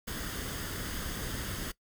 pink noise with comb filter, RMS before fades -37 dBFS, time 0.07-1.72 s, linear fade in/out 10 ms, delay 0.61 ms, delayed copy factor +0.5, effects noise-tail reverb RT60 0.1 s tail -20 dB re dry

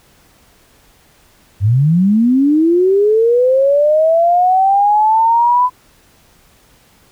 sine linear sweep, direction up, 92.5 to 1007 Hz, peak -8 dBFS, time 1.6-5.7 s, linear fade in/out 50 ms, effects pink hiss -50 dBFS RMS until 7.11 s

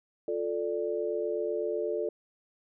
sine chord, D minor, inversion first, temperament just, 352.4 / 440.5 / 587.3 Hz, F4 / A4 / D5, +16 / +2 / 0 cents, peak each -34 / -31 / -34 dBFS, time 0.28-2.09 s, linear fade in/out 2 ms, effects none

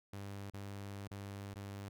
sawtooth tone with dropouts, 99.7 Hz, G2, 30 cents sharp, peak -40 dBFS, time 0.13-1.89 s, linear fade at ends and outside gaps 5 ms, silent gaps 0.501-0.536 / 1.076-1.111 / 1.541-1.557 s, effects none

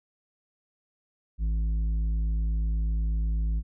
sine tone with tanh clipping, 54.1 Hz, A1, 29 cents flat, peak -25 dBFS, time 1.38-3.63 s, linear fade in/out 50 ms, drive 7 dB, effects none

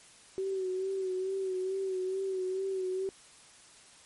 sine tone with vibrato, 378.7 Hz, F#4, 40 cents sharp, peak -30 dBFS, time 0.38-3.09 s, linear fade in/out 0 ms, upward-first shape sine, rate 2.3 Hz, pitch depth 41 cents each way, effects white hiss -56 dBFS RMS until 4.05 s + MP3 48 kbps

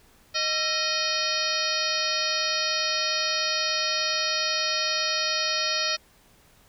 harmonic tone with a mistuned harmonic, 622.3 Hz, D#5, in tune, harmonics 1 / 2 / 3 / 4 / 5 / 6 / 7 / 8 / 9, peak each -34 / -33 / -33 / -32 / -34 / -35 / -29 / -32 / -32 dBFS, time 0.34-5.97 s, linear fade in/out 20 ms, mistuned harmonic 2, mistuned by +140 cents, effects pink hiss -58 dBFS RMS until 6.68 s

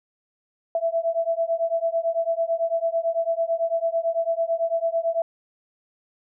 sine beating tone pair, 660 / 669 Hz, E5 / E5, +2 / +25 cents, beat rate 9 Hz, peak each -24 dBFS, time 0.75-5.22 s, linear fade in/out 2 ms, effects none

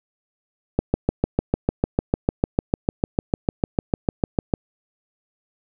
click train, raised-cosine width 2 ms, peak -4 dBFS, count 26, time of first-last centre 0.79-4.538 s, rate 6.67 Hz, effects none

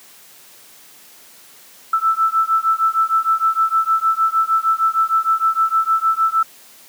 sine beating tone pair, 1318.5 / 1325 Hz, E6 / E6, 0 / +9 cents, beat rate 6.5 Hz, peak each -17 dBFS, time 1.93-6.43 s, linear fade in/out 5 ms, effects white hiss -45 dBFS RMS until 6.88 s + high-pass 150 Hz 12 dB/octave

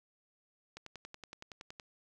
click train, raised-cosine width 0.2 ms, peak -29 dBFS, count 12, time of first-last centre 0.77-1.798 s, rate 10.7 Hz, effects none

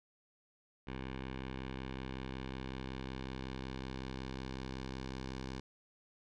10% pulse tone with low-pass filter sweep, 65.4 Hz, C2, in tune, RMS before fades -43 dBFS, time 0.87-5.6 s, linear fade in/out 5 ms, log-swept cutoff 2800 to 5100 Hz, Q 1.5, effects none

